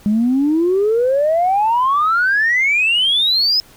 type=exponential sweep; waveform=sine; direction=up; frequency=202.7 to 5160 Hz; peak=-11 dBFS; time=0.06-3.6 s; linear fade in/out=0 ms; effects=tanh soft clip ceiling -8 dBFS + pink hiss -46 dBFS RMS until 3.76 s